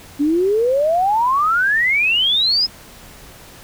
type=exponential sweep; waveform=sine; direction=up; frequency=280 to 5200 Hz; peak=-13 dBFS; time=0.19-2.67 s; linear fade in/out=20 ms; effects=pink hiss -41 dBFS RMS until 3.63 s